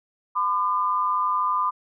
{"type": "tone pair together", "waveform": "sine", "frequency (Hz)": [1012.4, 1204], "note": ["B5", "D6"], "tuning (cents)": [43, 43], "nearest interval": "minor third", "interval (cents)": 300, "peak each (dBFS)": [-23, -23], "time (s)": [0.35, 1.71], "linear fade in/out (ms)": 20, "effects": []}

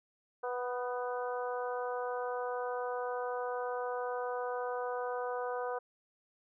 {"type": "harmonic tone with a mistuned harmonic", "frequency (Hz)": 246.9, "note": "B3", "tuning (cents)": 0, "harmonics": [2, 3, 4, 5, 6], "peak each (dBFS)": [-36, -40, -42, -44, -46], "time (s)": [0.43, 5.79], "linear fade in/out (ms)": 10, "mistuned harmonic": 6, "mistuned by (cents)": 22, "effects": []}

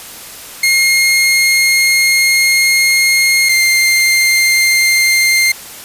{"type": "tone pair in turn", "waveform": "sawtooth", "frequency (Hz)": [2140, 2104], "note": ["C7", "C7"], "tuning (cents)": [38, 9], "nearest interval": "unison", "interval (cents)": 29, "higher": "first", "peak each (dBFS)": -5, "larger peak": "neither", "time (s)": [[0.63, 3.49], [3.49, 5.52]], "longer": "first", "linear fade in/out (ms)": 5, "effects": ["white hiss -31 dBFS RMS until 5.84 s", "resampled to 32000 Hz"]}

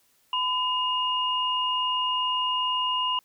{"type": "tone pair together", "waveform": "sine", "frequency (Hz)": [1007.6, 2850], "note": ["B5", "F7"], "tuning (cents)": [34, 34], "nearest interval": "octave + tritone", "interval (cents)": 1800, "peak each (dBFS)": -26, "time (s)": [0.33, 3.19], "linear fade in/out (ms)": 2, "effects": ["white hiss -65 dBFS RMS until 3.24 s"]}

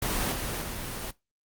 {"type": "noise with level steps", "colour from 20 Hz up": "pink", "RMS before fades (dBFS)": [-28, -32, -35], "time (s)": [0.02, 1.11], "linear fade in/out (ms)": 5, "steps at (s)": [0.31, 0.61], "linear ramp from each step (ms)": 20, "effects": ["noise-tail reverb RT60 0.2 s tail -21 dB re dry", "Opus 24 kbps"]}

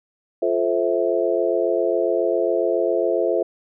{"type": "chord", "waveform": "sine", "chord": "F major seventh", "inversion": "none", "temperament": "just", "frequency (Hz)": [349.2, 436.5, 523.8, 654.8], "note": ["F4", "A4", "C5", "E5"], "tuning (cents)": [0, -14, 2, -12], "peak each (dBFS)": -23, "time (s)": [0.42, 3.43], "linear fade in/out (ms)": 5, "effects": []}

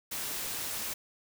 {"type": "noise", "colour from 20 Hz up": "white", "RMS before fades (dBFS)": -36, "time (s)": [0.11, 0.94], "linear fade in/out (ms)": 10, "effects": []}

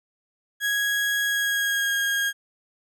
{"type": "tone with pitch glide", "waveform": "35% pulse", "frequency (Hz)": [1657, 1629.5], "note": ["G#6", "G#6"], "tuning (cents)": [-4, -33], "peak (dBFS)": -20, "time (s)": [0.6, 2.33], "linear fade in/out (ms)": 50, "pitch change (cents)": -29, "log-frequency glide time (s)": [1.23, 1.94], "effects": []}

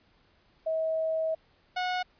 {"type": "tone pair in turn", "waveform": ["sine", "sawtooth"], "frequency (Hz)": [641, 729.9], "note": ["E5", "F#5"], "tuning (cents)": [-49, -24], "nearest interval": "major second", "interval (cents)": 225, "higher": "second", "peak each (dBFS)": [-26, -24], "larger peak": "second", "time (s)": [[0.66, 1.35], [1.76, 2.03]], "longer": "first", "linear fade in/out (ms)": 10, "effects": ["pink hiss -65 dBFS RMS until 2.19 s", "resampled to 11025 Hz"]}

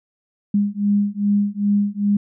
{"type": "beating tone pair", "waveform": "sine", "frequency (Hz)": [202.6, 205.1], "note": ["G#3", "G#3"], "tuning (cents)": [-43, -21], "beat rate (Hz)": 2.5, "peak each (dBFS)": -19, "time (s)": [0.54, 2.17], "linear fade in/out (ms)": 5, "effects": []}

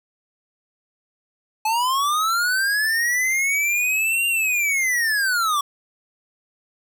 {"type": "linear two-way sweep", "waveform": "square", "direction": "up then down", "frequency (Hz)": [854, 2794, 1121], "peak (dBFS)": -19, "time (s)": [1.65, 5.61], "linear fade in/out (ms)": 5, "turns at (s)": 4.27, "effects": []}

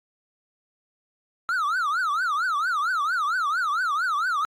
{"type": "tone with vibrato", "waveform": "triangle", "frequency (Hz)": 1318.5, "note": "E6", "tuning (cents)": 0, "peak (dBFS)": -20, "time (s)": [1.49, 4.45], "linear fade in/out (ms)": 0, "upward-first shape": "triangle", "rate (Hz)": 4.4, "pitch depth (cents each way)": 290, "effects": ["AAC 48 kbps"]}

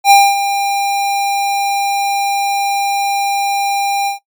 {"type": "tone with ADSR envelope", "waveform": "square", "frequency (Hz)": 799, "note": "G5", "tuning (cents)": 33, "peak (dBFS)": -3, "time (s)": [0.04, 4.19], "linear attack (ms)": 67, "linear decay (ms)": 240, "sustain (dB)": -11, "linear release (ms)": 120, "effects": ["noise-tail reverb RT60 0.1 s tail -17 dB re dry", "MP3 96 kbps"]}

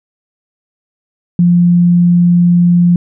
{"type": "tone", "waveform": "sine", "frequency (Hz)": 174.61, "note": "F3", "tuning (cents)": 0, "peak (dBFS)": -5, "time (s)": [1.39, 2.96], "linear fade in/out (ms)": 2, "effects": []}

